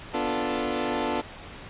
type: chord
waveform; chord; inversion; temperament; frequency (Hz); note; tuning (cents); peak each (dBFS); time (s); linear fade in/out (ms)
20% pulse; B half-diminished seventh; none; equal; 246.9 / 293.7 / 349.2 / 440; B3 / D4 / F4 / A4; 0 / 0 / 0 / 0; -26 / -26 / -27 / -27; 0.13-1.22; 20
effects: pink hiss -42 dBFS RMS until 1.69 s + resampled to 8000 Hz